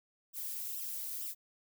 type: noise with flanger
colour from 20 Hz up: violet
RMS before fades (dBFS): -40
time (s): 0.33-1.35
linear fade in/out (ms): 50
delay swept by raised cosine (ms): 0.45 to 2.55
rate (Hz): 2.2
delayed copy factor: -0.9
effects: none